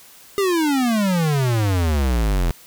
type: exponential sweep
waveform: square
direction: down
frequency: 408.4 to 40.52 Hz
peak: -17 dBFS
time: 0.38-2.51 s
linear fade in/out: 0 ms
effects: white hiss -46 dBFS RMS until 2.66 s